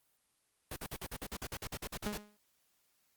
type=noise bursts; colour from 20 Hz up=pink; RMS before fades=-41 dBFS; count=15; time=0.71-2.177 s; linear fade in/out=5 ms; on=53 ms; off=48 ms
type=tone with exponential decay; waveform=sawtooth; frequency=208.3 Hz; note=G#3; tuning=5 cents sharp; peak=-29 dBFS; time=2.06-2.37 s; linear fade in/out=5 ms; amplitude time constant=66 ms
effects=white hiss -75 dBFS RMS until 3.16 s + Opus 32 kbps